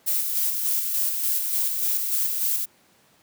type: noise with tremolo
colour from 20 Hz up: violet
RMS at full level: -23 dBFS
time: 0.06-2.66 s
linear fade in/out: 20 ms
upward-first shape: square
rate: 3.4 Hz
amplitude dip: 35%
effects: pink hiss -59 dBFS RMS until 3.22 s + high-pass 150 Hz 12 dB/octave